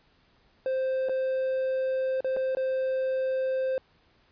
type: tone with dropouts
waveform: triangle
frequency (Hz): 523.3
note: C5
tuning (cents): 0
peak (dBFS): -23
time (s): 0.66-3.78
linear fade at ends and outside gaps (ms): 1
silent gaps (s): 1.087-1.094 / 2.206-2.245 / 2.365-2.369 / 2.55-2.57
effects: pink hiss -64 dBFS RMS until 4.31 s + resampled to 11025 Hz